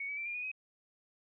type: tone with pitch steps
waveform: sine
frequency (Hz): 2226 / 2283 / 2342 / 2402 / 2464 / 2528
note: C#7 / D7 / D7 / D7 / D#7 / D#7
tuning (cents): +7 / -50 / -5 / +38 / -17 / +27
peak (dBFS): -36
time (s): 0-0.516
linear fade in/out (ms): 5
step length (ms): 86
effects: none